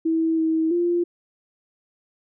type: tone with pitch steps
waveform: sine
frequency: 324.7 / 321 / 347.1 Hz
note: E4 / E4 / F4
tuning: -26 / -46 / -11 cents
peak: -18 dBFS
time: 0.05-1.04 s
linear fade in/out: 10 ms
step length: 330 ms
effects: none